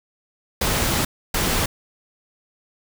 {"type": "noise bursts at uneven times", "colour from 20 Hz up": "pink", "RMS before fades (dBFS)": -21, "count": 2, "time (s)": [[0.61, 1.05], [1.34, 1.66]], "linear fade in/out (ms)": 5, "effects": []}